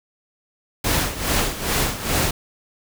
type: noise with tremolo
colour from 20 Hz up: pink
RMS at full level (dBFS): -19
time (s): 0.84-2.31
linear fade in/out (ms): 5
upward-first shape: sine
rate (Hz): 2.4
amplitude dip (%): 75
effects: none